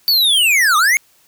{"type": "linear two-way sweep", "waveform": "square", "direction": "down then up", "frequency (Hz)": [4596, 1162, 2227], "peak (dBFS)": -11, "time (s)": [0.08, 0.97], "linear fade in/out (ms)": 0, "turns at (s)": 0.77, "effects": ["white hiss -54 dBFS RMS until 1.27 s"]}